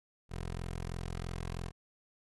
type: tone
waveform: 15% pulse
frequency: 43.06 Hz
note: F1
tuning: 24 cents flat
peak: -31 dBFS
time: 0.29-1.72 s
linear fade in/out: 50 ms
effects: AAC 32 kbps